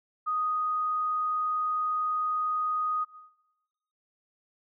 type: tone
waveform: sine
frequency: 1244.5 Hz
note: D#6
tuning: in tune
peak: -26 dBFS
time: 0.26-3.05 s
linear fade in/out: 20 ms
effects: noise-tail reverb RT60 1.0 s tail -17 dB re dry